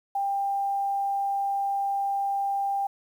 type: tone with quantisation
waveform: sine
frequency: 794 Hz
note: G5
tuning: 22 cents sharp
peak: -24 dBFS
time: 0.15-2.87 s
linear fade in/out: 5 ms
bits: 9
effects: none

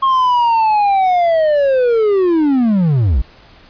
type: linear sweep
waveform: triangle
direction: down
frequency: 1082 to 49 Hz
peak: -8 dBFS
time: 0.02-3.22 s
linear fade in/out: 10 ms
effects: pink hiss -44 dBFS RMS until 3.69 s + resampled to 11025 Hz

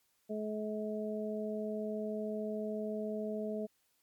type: harmonic tone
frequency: 213.7 Hz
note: G#3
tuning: 50 cents sharp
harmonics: 1 / 2 / 3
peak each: -38 / -39 / -40 dBFS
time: 0.29-3.67 s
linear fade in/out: 20 ms
effects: white hiss -75 dBFS RMS until 4.02 s + MP3 96 kbps

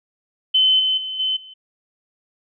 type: tone with level steps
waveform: sine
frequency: 3053 Hz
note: G7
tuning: 46 cents flat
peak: -12 / -16 / -25 / -18 / -38 dBFS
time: 0.54-1.54 s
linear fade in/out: 10 ms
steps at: 0.79 / 0.97 / 1.19 / 1.36 s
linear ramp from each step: 10 ms
effects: none

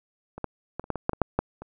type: clicks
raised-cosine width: 1 ms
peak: -24 / -14 / -17 / -29 / -12 / -17 / -8 / -17 / -6 / -8 / -25 dBFS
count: 11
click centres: 0.38 / 0.443 / 0.796 / 0.841 / 0.903 / 0.957 / 1.094 / 1.133 / 1.217 / 1.39 / 1.62 s
effects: none

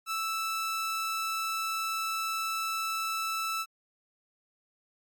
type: tone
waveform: sawtooth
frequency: 1318.5 Hz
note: E6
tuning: in tune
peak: -26 dBFS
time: 0.06-3.66 s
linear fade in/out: 50 ms
effects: MP3 96 kbps

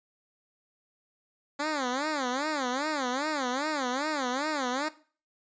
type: tone with vibrato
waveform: 10% pulse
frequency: 277.2 Hz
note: C#4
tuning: in tune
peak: -20 dBFS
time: 1.59-4.89 s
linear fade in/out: 10 ms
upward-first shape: sine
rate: 2.5 Hz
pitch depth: 210 cents each way
effects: noise-tail reverb RT60 0.4 s tail -17 dB re dry + resampled to 16000 Hz

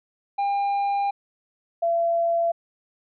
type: tone pair in turn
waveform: triangle / sine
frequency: 802 / 676.7 Hz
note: G5 / E5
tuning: +39 / +45 cents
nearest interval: minor third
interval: 294 cents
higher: first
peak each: -19 dBFS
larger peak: neither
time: 0.38-1.11 / 1.82-2.52 s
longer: first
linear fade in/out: 10 ms
effects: resampled to 11025 Hz

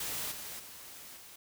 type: noise with level steps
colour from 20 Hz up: white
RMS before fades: -37 / -43 / -49 / -52 dBFS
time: 0-1.36 s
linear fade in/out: 5 ms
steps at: 0.31 / 0.59 / 1.16 s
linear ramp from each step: 10 ms
effects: none

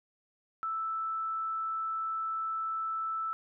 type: tone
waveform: sine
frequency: 1318.5 Hz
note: E6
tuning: in tune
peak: -31 dBFS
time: 0.63-3.33 s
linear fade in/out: 0 ms
effects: none

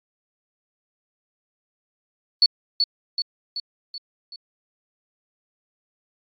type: tone with echo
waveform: sine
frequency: 4435 Hz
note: C#8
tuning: in tune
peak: -11 dBFS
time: 2.42-2.46 s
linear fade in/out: 2 ms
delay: 380 ms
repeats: 5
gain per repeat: -5 dB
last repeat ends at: 4.36 s
effects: AAC 48 kbps

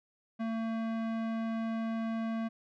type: tone with low-pass filter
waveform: square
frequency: 225.5 Hz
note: A3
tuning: 43 cents sharp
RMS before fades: -34 dBFS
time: 0.39-2.49 s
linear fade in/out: 20 ms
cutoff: 2100 Hz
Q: 0.61
effects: none

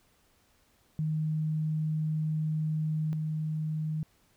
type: tone pair in turn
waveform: sine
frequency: 155.56 / 155.56 Hz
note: D#3 / D#3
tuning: 0 / 0 cents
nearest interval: unison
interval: 0 cents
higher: neither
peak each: -27 / -29 dBFS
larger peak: first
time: 0.99-3.13 / 3.13-4.03 s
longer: first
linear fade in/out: 0 ms
effects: pink hiss -67 dBFS RMS until 4.36 s

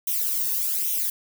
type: noise with flanger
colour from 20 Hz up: violet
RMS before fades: -25 dBFS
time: 0.07-1.1 s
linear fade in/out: 5 ms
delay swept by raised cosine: 0.32 to 1.11 ms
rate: 1.2 Hz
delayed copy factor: +0.75
effects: none

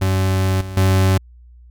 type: tone with level steps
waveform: 40% pulse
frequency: 94.8 Hz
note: F#2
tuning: 43 cents sharp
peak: -14 / -26 / -11 dBFS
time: 0.01-1.18 s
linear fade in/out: 10 ms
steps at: 0.61 / 0.77 s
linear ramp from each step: 2 ms
effects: added 60 Hz sine -41 dBFS peak until 1.7 s

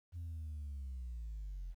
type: linear sweep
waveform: sine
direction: down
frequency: 87.31 to 41.73 Hz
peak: -39 dBFS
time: 0.12-1.75 s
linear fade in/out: 50 ms
effects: tanh soft clip ceiling -39 dBFS + 12-bit

